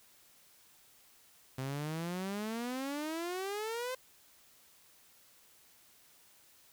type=exponential sweep; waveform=sawtooth; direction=up; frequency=129 to 521 Hz; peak=-32 dBFS; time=1.58-3.95 s; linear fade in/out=5 ms; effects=white hiss -63 dBFS RMS until 6.72 s